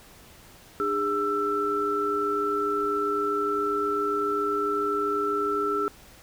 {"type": "tone cluster", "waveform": "sine", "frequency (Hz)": [301, 408.5, 1332], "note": ["D4", "G#4", "E6"], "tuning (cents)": [43, -29, 18], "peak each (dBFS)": [-33, -27, -26], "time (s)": [0.8, 5.88], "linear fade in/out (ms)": 0, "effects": ["pink hiss -51 dBFS RMS until 6.22 s"]}